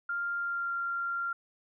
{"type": "tone with pitch glide", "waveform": "sine", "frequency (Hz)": [1396.9, 1384.8], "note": ["F6", "F6"], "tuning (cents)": [0, -15], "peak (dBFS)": -30, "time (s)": [0.09, 1.33], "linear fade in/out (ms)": 5, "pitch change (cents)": -15, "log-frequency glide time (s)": [0.37, 0.72], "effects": []}